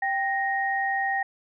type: tone pair together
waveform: sine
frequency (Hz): 784 / 1866.2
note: G5 / A#6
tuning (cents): 0 / +1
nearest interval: octave + minor third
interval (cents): 1501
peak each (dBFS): -26 / -26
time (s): 0.02-1.23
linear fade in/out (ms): 5
effects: none